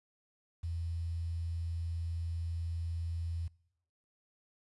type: tone with quantisation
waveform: sine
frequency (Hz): 83.8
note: E2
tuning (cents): +29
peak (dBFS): -34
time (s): 0.63-3.48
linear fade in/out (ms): 10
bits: 10
effects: noise-tail reverb RT60 0.8 s tail -24 dB re dry + resampled to 24000 Hz